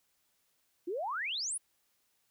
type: exponential sweep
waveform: sine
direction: up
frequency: 322.4 to 11000 Hz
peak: -33 dBFS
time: 0.87-1.58 s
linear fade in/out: 10 ms
effects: white hiss -75 dBFS RMS until 2.3 s